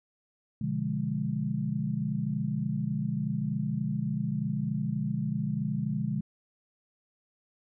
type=chord; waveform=sine; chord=B diminished seventh; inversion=none; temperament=equal; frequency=123.47 / 146.83 / 174.61 / 207.7 Hz; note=B2 / D3 / F3 / Ab3; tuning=0 / 0 / 0 / 0 cents; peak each=-35 / -32 / -35 / -32 dBFS; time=0.61-6.21 s; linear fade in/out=5 ms; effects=none